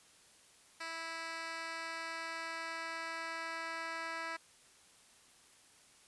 10% pulse tone with band-pass filter sweep, 328.2 Hz, E4, 8 cents flat, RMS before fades -42 dBFS, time 0.8-4.37 s, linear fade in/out 10 ms, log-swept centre 3000 to 2000 Hz, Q 0.76, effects white hiss -63 dBFS RMS until 6.07 s + resampled to 24000 Hz

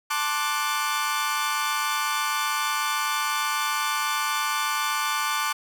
sawtooth chord, D dominant seventh, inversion second, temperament equal with one note detuned, 880 / 1066.6 / 1174.7 / 1480 Hz, A5 / C6 / D6 / F#6, 0 / +33 / 0 / 0 cents, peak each -27 / -28 / -23 / -27 dBFS, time 0.1-5.53 s, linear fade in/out 10 ms, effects none

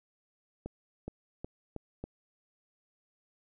accelerating click train, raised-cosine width 2 ms, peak -25 dBFS, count 5, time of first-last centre 0.66-2.04 s, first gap 420 ms, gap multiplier 0.87, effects none

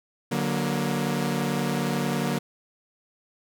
sawtooth chord, D augmented, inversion none, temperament equal with one note detuned, 146.83 / 185 / 236.3 Hz, D3 / F#3 / A#3, 0 / 0 / +24 cents, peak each -25 / -25 / -24 dBFS, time 0.31-2.39 s, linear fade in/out 10 ms, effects none

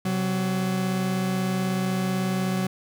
40% pulse tone pair together, 130.81 / 187.03 Hz, C3 / F#3, 0 / +19 cents, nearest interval tritone, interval 619 cents, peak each -30 / -23 dBFS, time 0.05-2.67 s, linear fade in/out 5 ms, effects none

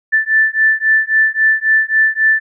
sine beating tone pair, 1760 / 1763.7 Hz, A6 / A6, 0 / +4 cents, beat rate 3.7 Hz, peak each -13 dBFS, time 0.12-2.4 s, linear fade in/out 20 ms, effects none

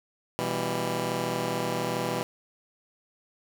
10% pulse chord, E minor, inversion second, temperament just, 123.61 / 164.81 / 197.78 Hz, B2 / E3 / G3, +2 / 0 / +16 cents, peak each -24 / -24 / -25 dBFS, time 0.39-2.23 s, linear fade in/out 0 ms, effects none

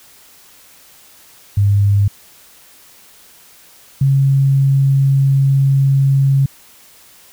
sine tone pair in turn, 100.8 / 136.75 Hz, G2 / C#3, +49 / -23 cents, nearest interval perfect fourth, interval 528 cents, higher second, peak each -9 dBFS, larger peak neither, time 1.57-2.08 / 4.01-6.46 s, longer second, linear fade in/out 5 ms, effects white hiss -45 dBFS RMS until 7.32 s

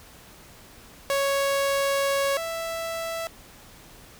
sawtooth tone pair in turn, 554.4 / 660.9 Hz, C#5 / E5, 0 / +4 cents, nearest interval minor third, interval 304 cents, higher second, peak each -18 / -25 dBFS, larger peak first, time 1.1-2.37 / 2.37-3.27 s, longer first, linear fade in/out 0 ms, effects pink hiss -49 dBFS RMS until 4.19 s

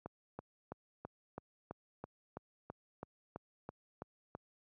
click train, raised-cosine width 1 ms, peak -29 dBFS, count 14, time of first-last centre 0.06-4.35 s, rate 3.03 Hz, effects high-pass 80 Hz 12 dB/octave

